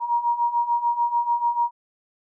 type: beating tone pair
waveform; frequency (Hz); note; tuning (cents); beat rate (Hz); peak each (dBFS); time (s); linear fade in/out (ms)
sine; 944 / 950.8; A#5 / A#5; +22 / +34; 6.8; -25 / -21; 0-1.71; 50
effects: none

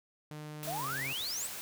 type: tone with pitch glide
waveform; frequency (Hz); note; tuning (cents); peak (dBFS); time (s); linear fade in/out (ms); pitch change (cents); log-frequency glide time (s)
sawtooth; 151.4 to 135.66; D#3 to C#3; -47 to -37; -38; 0.31-1.13; 0; -190; 0.8-0.85
type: noise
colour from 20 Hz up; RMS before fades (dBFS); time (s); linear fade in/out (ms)
white; -42; 0.63-1.61; 0
type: exponential sweep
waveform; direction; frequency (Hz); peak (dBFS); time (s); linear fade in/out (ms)
sine; up; 622.3 to 8372; -35; 0.67-1.47; 5
effects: none

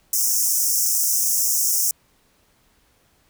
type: high-pass noise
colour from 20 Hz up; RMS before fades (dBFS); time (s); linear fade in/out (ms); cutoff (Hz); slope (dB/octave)
pink; -20; 0.13-1.91; 2; 5400; 96
effects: pink hiss -61 dBFS RMS until 3.29 s

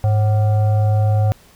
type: tone with frequency modulation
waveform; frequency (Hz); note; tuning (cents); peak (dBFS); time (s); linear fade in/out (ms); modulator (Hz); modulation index
sine; 104.5; G#2; +11; -12; 0.04-1.32; 0; 645; 0.39
effects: pink hiss -49 dBFS RMS until 1.55 s

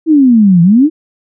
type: exponential two-way sweep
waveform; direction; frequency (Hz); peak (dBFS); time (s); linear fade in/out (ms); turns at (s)
sine; down then up; 330.4 to 164.81 to 330.4; -3; 0.06-0.9; 50; 0.62
effects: none

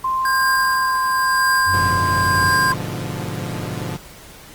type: tone with pitch glide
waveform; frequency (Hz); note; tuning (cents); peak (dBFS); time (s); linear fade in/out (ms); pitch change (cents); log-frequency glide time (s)
sine; 1046.5 to 1036.9; C6 to C6; 0 to -16; -17; 0.04-2.74; 5; -16; 0.23-0.95
type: tone with tremolo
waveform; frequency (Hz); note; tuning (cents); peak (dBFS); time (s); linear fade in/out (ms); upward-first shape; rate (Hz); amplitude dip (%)
square; 1604; G6; +39; -16; 0.25-2.72; 2; triangle; 0.98; 65
type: tone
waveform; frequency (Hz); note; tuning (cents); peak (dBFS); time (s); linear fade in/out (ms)
triangle; 92.5; F#2; 0; -21; 1.65-2.56; 50
type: chord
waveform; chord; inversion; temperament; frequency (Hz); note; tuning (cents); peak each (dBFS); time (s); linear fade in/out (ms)
sawtooth; G# diminished seventh; none; equal with one note detuned; 103.83 / 124.33 / 146.83 / 174.61; G#2 / B2 / D3 / F3; 0 / +12 / 0 / 0; -26; 1.73-3.97; 10
effects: pink hiss -41 dBFS RMS until 4.54 s + Opus 24 kbps

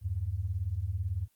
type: beating tone pair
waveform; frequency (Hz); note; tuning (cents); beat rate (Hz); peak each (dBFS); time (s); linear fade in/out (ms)
sine; 80.5 / 98.5; E2 / G2; -41 / +9; 18; -34 / -32; 0.01-1.28; 50
effects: white hiss -71 dBFS RMS until 1.35 s + Opus 24 kbps

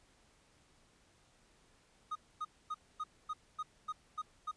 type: tone bursts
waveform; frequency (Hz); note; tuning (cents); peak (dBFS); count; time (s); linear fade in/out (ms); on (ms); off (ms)
triangle; 1244.5; D#6; 0; -34; 9; 2.11-4.515; 10; 45; 250
effects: pink hiss -68 dBFS RMS until 4.56 s + resampled to 22050 Hz

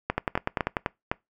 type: two click trains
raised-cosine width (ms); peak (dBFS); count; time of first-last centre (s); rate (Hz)
0.5; -9 / -9; 7 / 5; 0.18-0.768 / 0.1-1.115; 10.2 / 3.94
effects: noise-tail reverb RT60 0.2 s tail -24 dB re dry

